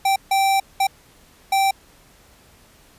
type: tone bursts at uneven times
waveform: square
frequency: 780 Hz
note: G5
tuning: 9 cents flat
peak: -16 dBFS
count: 4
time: 0.05-0.16 / 0.31-0.6 / 0.8-0.87 / 1.52-1.71 s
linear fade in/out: 5 ms
effects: pink hiss -52 dBFS RMS until 2.98 s + resampled to 32000 Hz